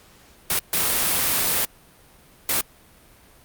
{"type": "noise bursts at uneven times", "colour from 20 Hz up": "white", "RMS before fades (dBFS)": -21, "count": 3, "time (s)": [[0.5, 0.59], [0.73, 1.65], [2.49, 2.61]], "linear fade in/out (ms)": 2, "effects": ["pink hiss -52 dBFS RMS until 3.44 s", "Opus 48 kbps"]}